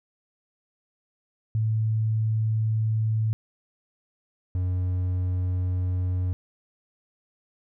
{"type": "tone pair in turn", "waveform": ["sine", "triangle"], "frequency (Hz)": [110, 91.04], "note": ["A2", "F#2"], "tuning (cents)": [0, -28], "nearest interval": "minor third", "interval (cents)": 328, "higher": "first", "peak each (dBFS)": -21, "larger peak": "neither", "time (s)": [[1.55, 3.33], [4.55, 6.33]], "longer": "neither", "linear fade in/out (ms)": 0, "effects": []}